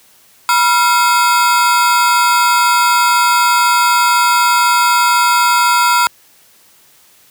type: ring-modulated tone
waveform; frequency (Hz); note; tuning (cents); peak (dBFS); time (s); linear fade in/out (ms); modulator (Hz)
40% pulse; 1174; D6; -1; -5; 0.49-6.07; 0; 202
effects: white hiss -48 dBFS RMS until 7.3 s + high-pass 60 Hz 12 dB/octave